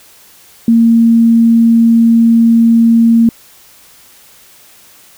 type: tone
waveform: sine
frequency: 230 Hz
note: A#3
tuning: 23 cents flat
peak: -4 dBFS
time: 0.68-3.29 s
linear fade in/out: 2 ms
effects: white hiss -42 dBFS RMS until 5.17 s